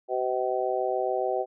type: harmonic tone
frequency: 127.1 Hz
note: C3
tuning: 50 cents flat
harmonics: 3 / 4 / 5 / 6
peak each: -30 / -30 / -30 / -30 dBFS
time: 0.08-1.46 s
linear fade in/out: 50 ms
effects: none